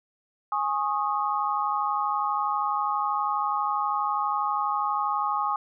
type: chord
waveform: sine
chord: Ab suspended fourth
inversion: none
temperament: equal with one note detuned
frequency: 830.6 / 1092.2 / 1244.5 Hz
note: Ab5 / Db6 / Eb6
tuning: 0 / -26 / 0 cents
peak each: -28 dBFS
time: 0.52-5.56 s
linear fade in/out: 2 ms
effects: none